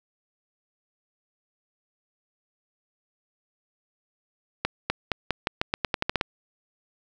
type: accelerating click train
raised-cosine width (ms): 0.3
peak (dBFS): -7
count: 13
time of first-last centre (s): 4.65-6.211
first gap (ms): 250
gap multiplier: 0.87
effects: none